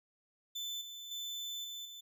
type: tone with level steps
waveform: 35% pulse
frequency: 3520 Hz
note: A7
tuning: in tune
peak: -36 / -43 / -37 / -40 / -45 dBFS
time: 0.55-2.01 s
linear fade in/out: 10 ms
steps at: 0.81 / 1.11 / 1.64 / 1.85 s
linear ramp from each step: 5 ms
effects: none